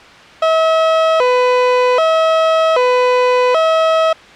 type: tone with vibrato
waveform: 30% pulse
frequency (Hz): 567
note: C#5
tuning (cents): +39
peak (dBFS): -7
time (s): 0.42-4.13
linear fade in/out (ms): 5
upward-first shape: square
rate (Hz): 0.64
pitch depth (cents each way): 220
effects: white hiss -38 dBFS RMS until 4.35 s + low-pass 3000 Hz 12 dB/octave